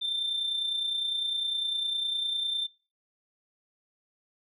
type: tone with amplitude modulation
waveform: sine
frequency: 3571 Hz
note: A7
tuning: 25 cents sharp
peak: -24 dBFS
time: 0.01-2.67 s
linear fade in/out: 20 ms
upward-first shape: sine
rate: 29.9 Hz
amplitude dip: 55%
effects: noise-tail reverb RT60 0.4 s tail -25 dB re dry + tanh soft clip ceiling -24 dBFS